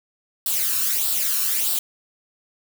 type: noise with flanger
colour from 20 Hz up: blue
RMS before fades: -22 dBFS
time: 0.46-1.79 s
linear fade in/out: 2 ms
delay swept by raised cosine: 0.23 to 0.75 ms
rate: 1.6 Hz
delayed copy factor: +0.6
effects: none